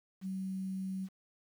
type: tone with quantisation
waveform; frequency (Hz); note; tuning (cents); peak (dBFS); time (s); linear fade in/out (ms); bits
sine; 189.7; F#3; +43; -35; 0.21-1.09; 50; 10
effects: none